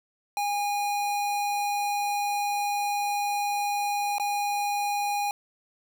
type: tone with dropouts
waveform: square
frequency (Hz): 818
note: G#5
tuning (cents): -26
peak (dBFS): -26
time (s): 0.37-5.31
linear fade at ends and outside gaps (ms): 1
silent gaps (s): 4.183-4.198
effects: none